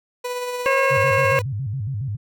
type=tone with tremolo; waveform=30% pulse; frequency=493.6 Hz; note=B4; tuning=1 cent flat; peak=-21 dBFS; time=0.24-1.42 s; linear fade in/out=10 ms; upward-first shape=sine; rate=17 Hz; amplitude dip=30%
type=harmonic tone; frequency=541 Hz; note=C#5; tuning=42 cents flat; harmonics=1 / 2 / 3 / 4 / 5; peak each=-19 / -22 / -24 / -25 / -26 dBFS; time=0.66-1.39 s; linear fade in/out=0 ms
type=tone with vibrato; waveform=sine; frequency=118.1 Hz; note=A#2; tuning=23 cents sharp; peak=-23 dBFS; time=0.9-2.17 s; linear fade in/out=20 ms; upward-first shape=square; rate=7.2 Hz; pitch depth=240 cents each way
effects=none

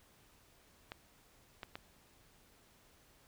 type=clicks; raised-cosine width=0.3 ms; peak=-27 dBFS; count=3; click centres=0.919 / 1.632 / 1.755 s; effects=pink hiss -66 dBFS RMS until 3.27 s

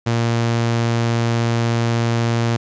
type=tone; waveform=sawtooth; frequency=116.54 Hz; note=A#2; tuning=in tune; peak=-12 dBFS; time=0.06-2.57 s; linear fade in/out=10 ms; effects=resampled to 16000 Hz + 9-bit

